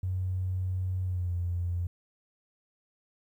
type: tone with pitch glide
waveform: triangle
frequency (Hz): 92.5 to 87.56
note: F#2 to F2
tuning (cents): 0 to +5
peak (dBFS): -24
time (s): 0.03-1.87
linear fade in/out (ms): 5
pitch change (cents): -95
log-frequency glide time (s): 1.04-1.34
effects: tanh soft clip ceiling -26 dBFS + 11-bit